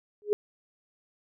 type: tone with exponential growth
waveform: sine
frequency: 415.3 Hz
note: G#4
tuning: in tune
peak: -17 dBFS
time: 0.22-0.33 s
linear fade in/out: 0 ms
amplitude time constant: 23 ms
effects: none